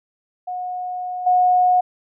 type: tone with level steps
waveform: sine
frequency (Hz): 727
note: F#5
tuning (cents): -31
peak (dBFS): -24 / -12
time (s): 0.47-1.81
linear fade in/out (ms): 10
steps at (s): 1.26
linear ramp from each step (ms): 10
effects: none